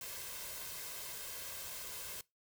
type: noise with comb filter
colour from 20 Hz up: white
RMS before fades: -45 dBFS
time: 0.01-2.21 s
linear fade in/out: 2 ms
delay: 1.9 ms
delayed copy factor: +0.55
effects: noise-tail reverb RT60 0.2 s tail -22 dB re dry